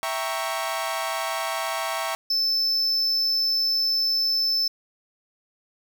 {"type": "chord", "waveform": "sawtooth", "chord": "E diminished seventh", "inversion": "none", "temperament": "equal", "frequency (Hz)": [659.3, 784, 932.3, 1108.7], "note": ["E5", "G5", "Bb5", "Db6"], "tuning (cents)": [0, 0, 0, 0], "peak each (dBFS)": [-26, -29, -29, -27], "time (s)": [0.03, 2.15], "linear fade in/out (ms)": 0}
{"type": "tone", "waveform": "triangle", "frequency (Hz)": 5274, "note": "E8", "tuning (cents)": 0, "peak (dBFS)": -19, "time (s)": [2.3, 4.68], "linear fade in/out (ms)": 5}
{"effects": ["8-bit"]}